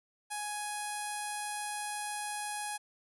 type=tone with low-pass filter; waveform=sawtooth; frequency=834 Hz; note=G#5; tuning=7 cents sharp; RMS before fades=-38 dBFS; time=0.3-2.78 s; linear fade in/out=20 ms; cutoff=10000 Hz; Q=5.6; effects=none